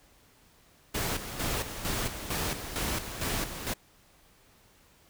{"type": "noise with tremolo", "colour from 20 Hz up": "pink", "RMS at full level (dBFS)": -31, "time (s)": [0.94, 3.74], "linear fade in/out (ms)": 10, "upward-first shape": "square", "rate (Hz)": 2.2, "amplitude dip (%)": 60, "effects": ["pink hiss -61 dBFS RMS until 5.09 s"]}